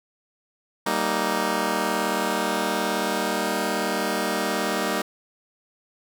10% pulse chord, Eb major, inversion first, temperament just, 194.45 / 233.3 / 311.1 Hz, G3 / Bb3 / Eb4, -14 / +2 / 0 cents, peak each -19 dBFS, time 0.86-5.02 s, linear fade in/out 5 ms, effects none

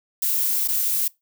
violet noise with dropouts, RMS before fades -22 dBFS, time 0.22-1.08 s, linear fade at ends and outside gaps 5 ms, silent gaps 0.677-0.685 s, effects noise-tail reverb RT60 0.2 s tail -23 dB re dry

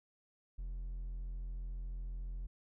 triangle tone with hard clipping, 43 Hz, F1, 26 cents flat, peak -40 dBFS, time 0.58-2.47 s, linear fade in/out 10 ms, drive 6 dB, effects none

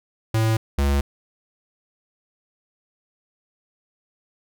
square tone pair in turn, 111.3 / 70.11 Hz, A2 / C#2, +20 / +20 cents, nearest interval minor sixth, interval 800 cents, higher first, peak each -18 dBFS, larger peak neither, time 0.34-0.57 / 0.78-1.01 s, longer neither, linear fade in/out 5 ms, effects none

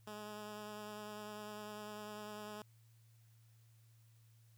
10% pulse tone with vibrato, 210.4 Hz, G#3, 23 cents sharp, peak -38 dBFS, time 0.07-2.62 s, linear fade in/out 2 ms, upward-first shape triangle, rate 10 Hz, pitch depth 21 cents each way, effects added 113 Hz sine -63 dBFS peak until 4.57 s + white hiss -75 dBFS RMS until 4.57 s

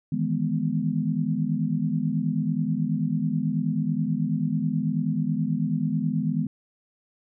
sine chord, E major seventh, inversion third, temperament equal, 155.56 / 164.81 / 207.7 / 246.9 Hz, D#3 / E3 / G#3 / B3, 0 / 0 / 0 / 0 cents, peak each -28 dBFS, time 0.12-6.47 s, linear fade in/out 5 ms, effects none

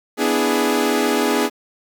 sawtooth chord, E dominant seventh, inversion second, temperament equal, 246.9 / 293.7 / 329.6 / 415.3 Hz, B3 / D4 / E4 / G#4, 0 / 0 / 0 / 0 cents, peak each -18 / -18 / -21 / -16 dBFS, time 0.17-1.5 s, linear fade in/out 50 ms, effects 8-bit

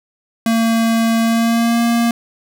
square tone with pitch glide, 227.4 to 233.8 Hz, A#3 to A#3, -43 to +5 cents, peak -13 dBFS, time 0.46-2.11 s, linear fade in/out 2 ms, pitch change +48 cents, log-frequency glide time 1.22-1.81 s, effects none

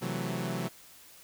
sawtooth chord, F# half-diminished seventh, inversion second, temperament equal, 130.81 / 164.81 / 185 / 220 Hz, C3 / E3 / F#3 / A3, 0 / 0 / 0 / 0 cents, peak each -33 / -33 / -32 / -36 dBFS, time 0.01-0.69 s, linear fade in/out 20 ms, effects white hiss -54 dBFS RMS until 1.23 s

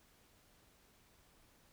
silence, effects pink hiss -68 dBFS RMS until 1.72 s

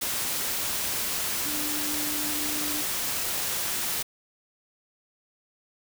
sine tone in noise, 298.6 Hz, D4, 29 cents sharp, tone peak -35 dBFS, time 1.45-2.82 s, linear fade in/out 10 ms, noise white, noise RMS -29 dBFS, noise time 0.01-4.03 s, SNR -9 dB, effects none

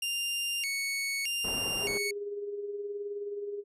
sawtooth tone with vibrato, 2489 Hz, D#7, in tune, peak -27 dBFS, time 0.02-2.11 s, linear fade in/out 5 ms, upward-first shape square, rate 0.81 Hz, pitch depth 200 cents each way
white low-pass noise, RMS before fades -40 dBFS, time 1.44-1.98 s, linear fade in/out 5 ms, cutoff 670 Hz, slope 12 dB/octave
sine tone with tremolo, 408.2 Hz, G#4, 30 cents flat, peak -32 dBFS, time 1.79-3.64 s, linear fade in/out 50 ms, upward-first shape sine, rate 19 Hz, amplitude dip 45%
effects resampled to 32000 Hz

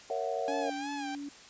sine chord, F# dominant seventh, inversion first, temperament just, 462.5 / 555 / 666 / 740 Hz, A#4 / C#5 / E5 / F#5, -14 / +2 / +18 / 0 cents, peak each -36 dBFS, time 0.1-0.7 s, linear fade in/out 2 ms
sawtooth tone with vibrato, 820 Hz, G#5, 22 cents flat, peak -33 dBFS, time 0.48-1.15 s, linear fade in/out 0 ms, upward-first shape sine, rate 2.8 Hz, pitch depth 85 cents each way
sine tone, 285.5 Hz, D4, 49 cents flat, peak -37 dBFS, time 0.48-1.29 s, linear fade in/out 5 ms
effects white hiss -52 dBFS RMS until 1.49 s + resampled to 16000 Hz

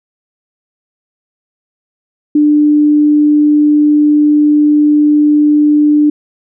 sine tone, 297.6 Hz, D4, 23 cents sharp, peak -5 dBFS, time 2.35-6.1 s, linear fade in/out 5 ms, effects none

